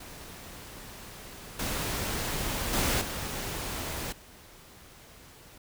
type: noise with level steps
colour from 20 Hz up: pink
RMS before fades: -45 / -32 / -27 / -35 / -52 dBFS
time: 0-5.58 s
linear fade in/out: 5 ms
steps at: 1.59 / 2.73 / 3.01 / 4.12 s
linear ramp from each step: 5 ms
effects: none